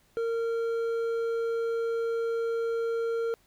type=tone with hard clipping; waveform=triangle; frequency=460 Hz; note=A#4; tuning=23 cents flat; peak=-28 dBFS; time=0.17-3.34 s; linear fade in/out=0 ms; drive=9 dB; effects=pink hiss -65 dBFS RMS until 3.46 s